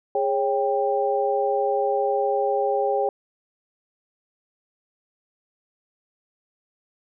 sine tone cluster, 412.2 / 551 / 791 Hz, G#4 / C#5 / G5, -13 / -11 / +15 cents, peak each -24 dBFS, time 0.15-3.09 s, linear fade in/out 2 ms, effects none

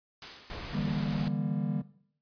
white noise with exponential decay, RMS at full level -40 dBFS, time 0.22-1.14 s, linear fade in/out 2 ms, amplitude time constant 200 ms
pink noise, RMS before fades -40 dBFS, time 0.5-1.28 s, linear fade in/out 0 ms
triangle chord, E half-diminished seventh, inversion third, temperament just, 148.33 / 164.81 / 197.78 / 237.3 Hz, D3 / E3 / G3 / Bb3, +18 / 0 / +16 / +31 cents, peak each -31 / -35 / -31 / -34 dBFS, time 0.73-1.82 s, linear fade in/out 10 ms
effects noise-tail reverb RT60 0.6 s tail -17 dB re dry + resampled to 11025 Hz

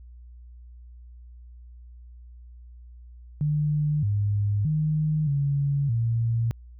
sine tone with pitch steps, 149.6 / 102.5 / 154 / 141.2 / 115.3 Hz, D3 / G#2 / D#3 / C#3 / A#2, +32 / -22 / -17 / +32 / -19 cents, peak -21 dBFS, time 3.41-6.51 s, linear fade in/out 0 ms, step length 620 ms, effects added 60 Hz sine -43 dBFS peak until 6.79 s

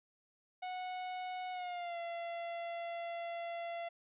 45% pulse tone with pitch glide, 735 to 681.8 Hz, F#5 to F5, -12 to -42 cents, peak -39 dBFS, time 0.62-3.89 s, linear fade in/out 10 ms, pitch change -130 cents, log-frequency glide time 1.52-1.98 s, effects resampled to 8000 Hz

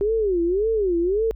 sine tone with vibrato, 390 Hz, G4, 9 cents flat, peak -18 dBFS, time 0.01-1.31 s, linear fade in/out 0 ms, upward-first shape sine, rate 1.8 Hz, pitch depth 250 cents each way, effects added 50 Hz sine -34 dBFS peak until 1.35 s

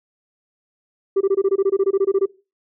sine tone bursts, 390 Hz, G4, 9 cents flat, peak -11 dBFS, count 16, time 1.16-2.259 s, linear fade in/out 10 ms, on 49 ms, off 21 ms, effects noise-tail reverb RT60 0.3 s tail -21 dB re dry + tanh soft clip ceiling -12 dBFS

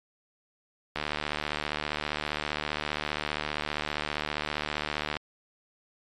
click train, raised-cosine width 0.3 ms, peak -13 dBFS, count 317, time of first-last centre 0.96-5.168 s, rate 75.1 Hz, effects MP3 64 kbps

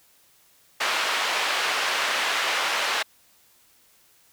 white band-pass noise, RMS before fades -25 dBFS, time 0.8-3.03 s, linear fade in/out 10 ms, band 660 to 2800 Hz, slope 12 dB/octave, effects white hiss -59 dBFS RMS until 4.32 s

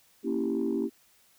sine chord, A# diminished seventh, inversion none, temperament equal, 233.1 / 277.2 / 329.6 / 392 Hz, A#3 / C#4 / E4 / G4, 0 / 0 / 0 / 0 cents, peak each -31 dBFS, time 0.23-0.9 s, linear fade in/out 50 ms, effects tanh soft clip ceiling -19 dBFS + white hiss -63 dBFS RMS until 1.38 s

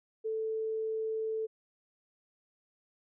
sine tone, 440.9 Hz, A4, 4 cents sharp, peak -31 dBFS, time 0.24-1.47 s, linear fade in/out 20 ms, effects none

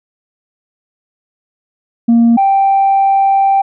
sine tone pair in turn, 233.1 / 783.6 Hz, A#3 / G5, 0 / -1 cents, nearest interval octave + major sixth, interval 2099 cents, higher second, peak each -3 / -6 dBFS, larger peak first, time 2.08-2.37 / 2.37-3.62 s, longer second, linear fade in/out 10 ms, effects tanh soft clip ceiling -4 dBFS

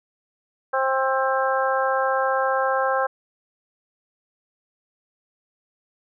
harmonic tone, 265 Hz, C4, 22 cents sharp, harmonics 2 / 3 / 4 / 5 / 6, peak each -23 / -25 / -26 / -27 / -28 dBFS, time 0.73-3.07 s, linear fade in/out 10 ms, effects none

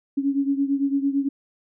sine beating tone pair, 275.6 / 284.5 Hz, C#4 / C#4, -10 / +45 cents, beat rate 8.9 Hz, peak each -21 / -25 dBFS, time 0.17-1.29 s, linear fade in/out 10 ms, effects none

